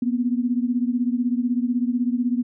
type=beating tone pair; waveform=sine; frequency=239.6 / 255.6 Hz; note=A#3 / C4; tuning=+48 / -40 cents; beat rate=16 Hz; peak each=-21 / -24 dBFS; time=0.02-2.43 s; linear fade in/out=5 ms; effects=none